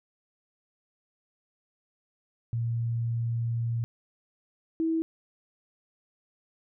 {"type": "tone pair in turn", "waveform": "sine", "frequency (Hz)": [116.54, 324.7], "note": ["A#2", "E4"], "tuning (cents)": [0, -26], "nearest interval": "octave + tritone", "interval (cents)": 1774, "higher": "second", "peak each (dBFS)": [-26, -24], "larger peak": "second", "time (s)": [[2.53, 3.84], [4.8, 5.02]], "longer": "first", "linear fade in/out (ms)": 0, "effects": []}